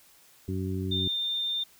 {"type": "harmonic tone", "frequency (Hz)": 94.2, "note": "F#2", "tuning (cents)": 32, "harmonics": [1, 2, 3, 4], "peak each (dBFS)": [-31, -34, -36, -37], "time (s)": [0.48, 1.08], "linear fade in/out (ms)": 5}
{"type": "tone", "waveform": "sine", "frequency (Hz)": 3608, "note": "A7", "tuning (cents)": 43, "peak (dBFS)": -27, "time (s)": [0.91, 1.64], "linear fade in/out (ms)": 10}
{"effects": ["white hiss -58 dBFS RMS until 1.79 s"]}